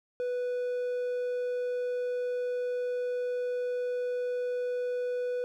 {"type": "tone", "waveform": "triangle", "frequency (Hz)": 493.9, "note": "B4", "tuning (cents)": 0, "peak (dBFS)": -27, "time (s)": [0.2, 5.44], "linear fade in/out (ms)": 0, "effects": []}